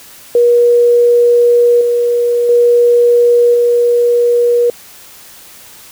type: tone with level steps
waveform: sine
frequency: 479 Hz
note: A#4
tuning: 47 cents sharp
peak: -5 / -9 / -5 / -7 dBFS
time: 0.35-4.7 s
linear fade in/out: 2 ms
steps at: 1.81 / 2.49 / 3.54 s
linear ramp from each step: 2 ms
effects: white hiss -37 dBFS RMS until 5.91 s